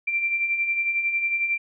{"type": "beating tone pair", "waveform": "sine", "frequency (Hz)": [2349, 2360], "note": ["D7", "D7"], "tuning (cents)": [0, 8], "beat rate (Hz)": 11, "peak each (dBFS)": [-31, -22], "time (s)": [0.07, 1.58], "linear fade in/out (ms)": 10, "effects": []}